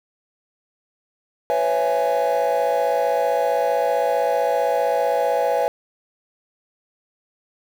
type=chord; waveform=triangle; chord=C# minor seventh; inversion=third; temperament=just; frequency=498.9 / 554.4 / 665.2 / 831.5 Hz; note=B4 / C#5 / E5 / G#5; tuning=+17 / 0 / +16 / +2 cents; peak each=-20 dBFS; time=1.5-5.68 s; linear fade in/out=0 ms; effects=tanh soft clip ceiling -10 dBFS + 7-bit